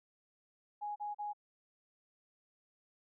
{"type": "tone bursts", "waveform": "sine", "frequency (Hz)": 830.6, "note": "G#5", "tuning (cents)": 0, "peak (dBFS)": -37, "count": 3, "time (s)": [0.81, 1.334], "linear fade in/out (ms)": 20, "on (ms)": 150, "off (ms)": 37, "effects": []}